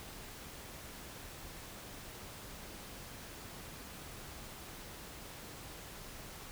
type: silence
effects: pink hiss -49 dBFS RMS until 6.51 s